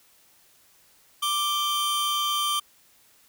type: tone pair together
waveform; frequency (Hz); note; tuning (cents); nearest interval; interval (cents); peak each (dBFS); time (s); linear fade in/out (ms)
45% pulse; 1174.7 / 3132; D6 / G7; 0 / -2; octave + perfect fourth; 1698; -26; 1.22-2.6; 10
effects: white hiss -59 dBFS RMS until 3.28 s